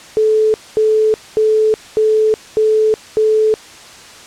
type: tone bursts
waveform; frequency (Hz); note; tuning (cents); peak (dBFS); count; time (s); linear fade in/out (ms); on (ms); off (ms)
sine; 434.1; A4; -23; -9; 6; 0.17-3.54; 0; 370; 230
effects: white hiss -37 dBFS RMS until 4.26 s + low-pass 7000 Hz 12 dB/octave